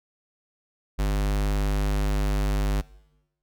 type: tone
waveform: square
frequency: 50.3 Hz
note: G1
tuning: 45 cents sharp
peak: -22 dBFS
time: 0.98-2.82 s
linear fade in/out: 20 ms
effects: noise-tail reverb RT60 1.0 s tail -21 dB re dry